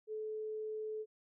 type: tone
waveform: sine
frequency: 432.5 Hz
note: A4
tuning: 30 cents flat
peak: -38 dBFS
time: 0.07-1.06 s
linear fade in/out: 50 ms
effects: none